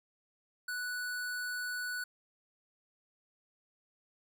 square tone, 1480 Hz, F#6, in tune, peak -36 dBFS, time 0.68-2.04 s, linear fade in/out 5 ms, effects none

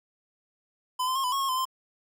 square tone with pitch steps, 1012 / 1033 / 1077 / 1000 / 1095 / 1085 / 1027 / 1044 Hz, B5 / C6 / C6 / B5 / C#6 / C#6 / C6 / C6, +42 / -22 / +50 / +21 / -22 / -37 / -33 / -4 cents, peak -26 dBFS, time 0.99-1.654 s, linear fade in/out 10 ms, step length 83 ms, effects none

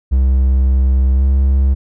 triangle tone with pitch glide, 65.41 to 67.37 Hz, C2 to C#2, 0 to -49 cents, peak -7 dBFS, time 0.11-1.75 s, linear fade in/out 20 ms, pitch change +51 cents, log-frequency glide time 1.14-1.24 s, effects none

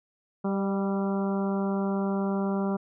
harmonic tone with a mistuned harmonic, 196 Hz, G3, in tune, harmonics 1 / 2 / 3 / 4 / 5 / 6 / 7, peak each -26 / -32 / -36 / -38 / -40 / -42 / -43 dBFS, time 0.44-2.77 s, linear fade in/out 10 ms, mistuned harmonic 3, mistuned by +25 cents, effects none

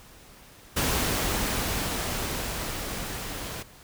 pink noise with level ramp, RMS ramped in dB -25 to -36 dBFS, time 0.76-3.63 s, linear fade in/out 10 ms, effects pink hiss -51 dBFS RMS until 3.83 s

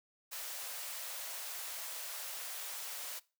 white high-pass noise, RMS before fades -43 dBFS, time 0.31-3.2 s, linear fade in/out 20 ms, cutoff 490 Hz, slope 48 dB/octave, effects noise-tail reverb RT60 0.3 s tail -20 dB re dry

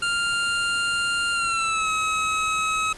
25% pulse tone with pitch glide, 1396.9 to 1281 Hz, F6 to E6, 0 to -50 cents, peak -18 dBFS, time 0.02-2.93 s, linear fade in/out 5 ms, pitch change -150 cents, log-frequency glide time 1.33-1.9 s, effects pink hiss -43 dBFS RMS until 2.97 s + resampled to 24000 Hz

